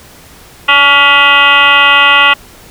sine tone with frequency modulation, 1971 Hz, B6, 4 cents flat, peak -3 dBFS, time 0.68-2.34 s, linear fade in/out 10 ms, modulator 280 Hz, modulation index 3.8, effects pink hiss -37 dBFS RMS until 2.7 s

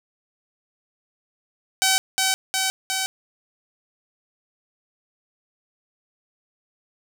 5% pulse tone with echo, 763 Hz, G5, 47 cents flat, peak -5 dBFS, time 1.82-1.98 s, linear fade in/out 0 ms, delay 360 ms, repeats 3, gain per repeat -2 dB, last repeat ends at 3.06 s, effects none

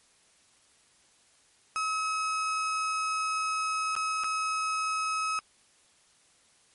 35% pulse tone with dropouts, 1281 Hz, E6, 50 cents flat, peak -26 dBFS, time 1.76-5.39 s, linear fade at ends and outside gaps 0 ms, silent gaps 3.953-3.964 / 4.237-4.243 s, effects white hiss -63 dBFS RMS until 6.74 s + MP3 48 kbps

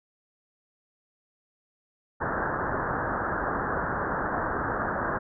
white low-pass noise, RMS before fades -29 dBFS, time 2.2-5.19 s, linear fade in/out 20 ms, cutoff 1700 Hz, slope 96 dB/octave, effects none

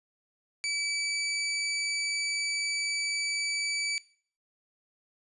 20% pulse tone, 2302 Hz, D7, 35 cents flat, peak -24 dBFS, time 0.64-3.98 s, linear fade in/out 0 ms, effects noise-tail reverb RT60 0.5 s tail -20 dB re dry + resampled to 24000 Hz

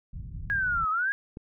pink low-pass noise, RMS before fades -38 dBFS, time 0.13-0.85 s, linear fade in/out 5 ms, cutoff 160 Hz, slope 24 dB/octave
sine linear two-way sweep, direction down then up, 1661.2 to 1244.5 to 1661.2 Hz, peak -24 dBFS, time 0.5-1.12 s, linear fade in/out 0 ms, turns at 0.9 s
click, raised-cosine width 3 ms, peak -26 dBFS, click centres 1.371 s
effects none

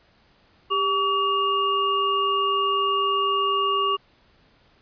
sine tone cluster, 397.1 / 1140 / 2828 Hz, G4 / C#6 / F7, +22 / +48 / +21 cents, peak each -27 / -21 / -27 dBFS, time 0.7-3.97 s, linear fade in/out 20 ms, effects pink hiss -59 dBFS RMS until 4.81 s + resampled to 11025 Hz

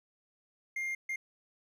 triangle tone bursts at uneven times, 2115 Hz, C7, 18 cents sharp, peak -31 dBFS, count 2, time 0.76-0.95 / 1.09-1.16 s, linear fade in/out 5 ms, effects none

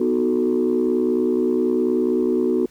sine chord, B dominant seventh, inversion none, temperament equal, 246.9 / 311.1 / 370 / 440 Hz, B3 / D#4 / F#4 / A4, 0 / 0 / 0 / 0 cents, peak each -21 / -24 / -19 / -24 dBFS, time 0-2.66 s, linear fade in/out 5 ms, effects tanh soft clip ceiling -10 dBFS + pink hiss -54 dBFS RMS until 2.7 s

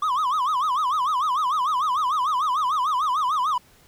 triangle tone with vibrato, 1119 Hz, C#6, 16 cents sharp, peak -18 dBFS, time 0.02-3.58 s, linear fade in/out 5 ms, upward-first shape sine, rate 6.7 Hz, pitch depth 230 cents each way, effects pink hiss -55 dBFS RMS until 3.87 s

